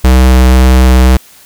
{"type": "tone with vibrato", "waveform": "square", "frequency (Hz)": 63.9, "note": "C2", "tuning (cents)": -40, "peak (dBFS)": -3, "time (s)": [0.04, 1.17], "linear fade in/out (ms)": 5, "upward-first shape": "sine", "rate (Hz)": 1.9, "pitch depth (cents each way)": 8, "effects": ["white hiss -39 dBFS RMS until 1.45 s"]}